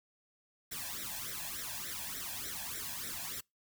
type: noise with flanger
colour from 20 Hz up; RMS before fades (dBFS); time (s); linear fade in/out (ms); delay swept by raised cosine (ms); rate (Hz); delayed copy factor
white; -41; 0.71-3.41; 10; 0.52 to 1.22; 3.4; +0.9
effects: noise-tail reverb RT60 0.2 s tail -26 dB re dry